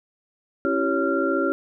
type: tone cluster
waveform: sine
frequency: 273.6 / 334.8 / 388.9 / 558 / 1381 Hz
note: C#4 / E4 / G4 / C#5 / F6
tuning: -23 / +27 / -14 / +11 / -20 cents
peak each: -26 dBFS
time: 0.65-1.52 s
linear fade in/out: 0 ms
effects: none